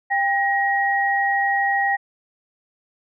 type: tone pair together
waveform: sine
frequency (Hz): 795.5 / 1892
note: G5 / A#6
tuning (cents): +25 / +25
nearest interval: octave + minor third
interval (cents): 1500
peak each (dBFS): -20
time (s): 0.1-1.97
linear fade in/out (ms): 20
effects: none